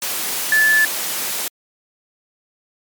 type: tone in noise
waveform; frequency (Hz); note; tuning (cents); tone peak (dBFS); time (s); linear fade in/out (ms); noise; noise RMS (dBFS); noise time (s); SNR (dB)
sine; 1739; A6; -21; -11; 0.52-0.85; 2; white; -23; 0.02-1.48; +9
effects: high-pass 200 Hz 12 dB/octave + MP3 96 kbps